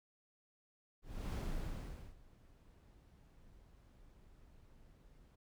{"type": "noise with ADSR envelope", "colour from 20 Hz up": "brown", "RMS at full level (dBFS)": -38, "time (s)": [1.02, 5.36], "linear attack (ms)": 320, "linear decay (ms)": 810, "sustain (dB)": -24, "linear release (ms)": 11, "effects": []}